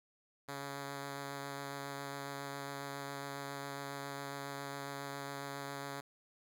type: tone with vibrato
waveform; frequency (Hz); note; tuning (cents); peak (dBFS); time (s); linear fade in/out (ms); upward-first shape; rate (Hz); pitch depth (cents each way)
5% pulse; 140; C#3; +18; -30; 0.48-6.01; 10; sine; 7.3; 11
effects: none